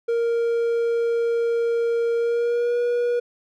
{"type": "tone with pitch glide", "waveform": "triangle", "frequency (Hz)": [466.2, 481.5], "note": ["A#4", "B4"], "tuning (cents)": [0, -44], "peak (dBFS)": -17, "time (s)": [0.08, 3.2], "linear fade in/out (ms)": 10, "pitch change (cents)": 56, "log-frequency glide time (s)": [2.17, 2.79], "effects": []}